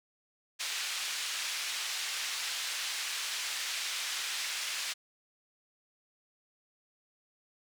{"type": "band-pass noise", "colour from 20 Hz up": "pink", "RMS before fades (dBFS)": -36, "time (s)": [0.59, 4.94], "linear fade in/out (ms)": 20, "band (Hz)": [2200, 7100], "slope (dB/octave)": 12, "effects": []}